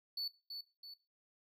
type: tone with echo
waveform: triangle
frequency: 4463 Hz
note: C#8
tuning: 11 cents sharp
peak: -36 dBFS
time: 0.17-0.28 s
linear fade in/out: 5 ms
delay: 330 ms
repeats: 2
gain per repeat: -6 dB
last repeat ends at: 0.94 s
effects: noise-tail reverb RT60 0.3 s tail -17 dB re dry